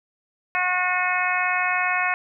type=harmonic tone; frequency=363.2 Hz; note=F#4; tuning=32 cents flat; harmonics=2 / 3 / 4 / 5 / 6 / 7; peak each=-27 / -27 / -27 / -27 / -27 / -27 dBFS; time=0.55-2.14 s; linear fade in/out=0 ms; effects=none